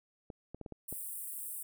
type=clicks; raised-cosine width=2 ms; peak=-30 dBFS; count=6; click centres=0.302 / 0.546 / 0.613 / 0.662 / 0.723 / 0.926 s
type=high-pass noise; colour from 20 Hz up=pink; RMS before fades=-42 dBFS; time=0.88-1.63 s; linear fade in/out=5 ms; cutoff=8300 Hz; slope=96 dB/octave
effects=none